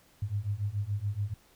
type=beating tone pair; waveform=sine; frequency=98.7 / 105.7 Hz; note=G2 / G#2; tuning=+12 / +31 cents; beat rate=7 Hz; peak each=-33 / -32 dBFS; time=0.22-1.34 s; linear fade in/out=5 ms; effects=pink hiss -62 dBFS RMS until 1.55 s